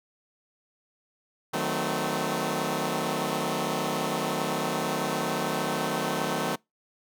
10% pulse chord, D# diminished seventh, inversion none, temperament equal with one note detuned, 155.56 / 185 / 220 / 256.7 Hz, D#3 / F#3 / A3 / C4, 0 / 0 / 0 / -33 cents, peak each -24 dBFS, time 1.53-6.56 s, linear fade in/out 10 ms, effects noise-tail reverb RT60 0.2 s tail -26 dB re dry

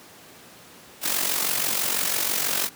white noise with amplitude modulation, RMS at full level -22 dBFS, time 1.01-2.7 s, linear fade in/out 50 ms, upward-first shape sine, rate 46.1 Hz, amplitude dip 60%, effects pink hiss -47 dBFS RMS until 2.75 s + high-pass 150 Hz 12 dB/octave

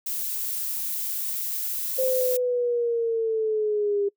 violet noise, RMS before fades -29 dBFS, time 0.06-2.37 s, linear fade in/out 5 ms
sine linear sweep, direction down, 523.3 to 400 Hz, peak -21 dBFS, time 1.98-4.09 s, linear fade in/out 10 ms
effects noise-tail reverb RT60 0.1 s tail -23 dB re dry

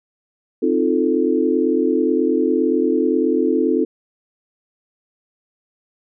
sine chord, F dominant seventh, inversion second, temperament equal, 261.6 / 311.1 / 349.2 / 440 Hz, C4 / Eb4 / F4 / A4, 0 / 0 / 0 / 0 cents, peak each -20 dBFS, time 0.62-3.85 s, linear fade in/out 10 ms, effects none

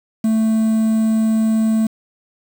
triangle tone with quantisation, 221 Hz, A3, 8 cents sharp, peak -11 dBFS, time 0.24-1.87 s, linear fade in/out 5 ms, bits 6, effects none

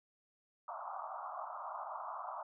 white band-pass noise, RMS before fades -44 dBFS, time 0.68-2.43 s, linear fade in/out 5 ms, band 620 to 1300 Hz, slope 96 dB/octave, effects none

